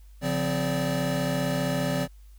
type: tone cluster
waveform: square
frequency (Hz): 140.9 / 175.8 / 258.7 / 580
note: C#3 / F3 / C4 / D5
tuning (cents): +29 / +12 / -19 / -22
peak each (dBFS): -31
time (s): 0.21-2.08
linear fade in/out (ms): 50
effects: added 50 Hz sine -46 dBFS peak until 2.38 s + white hiss -65 dBFS RMS until 2.38 s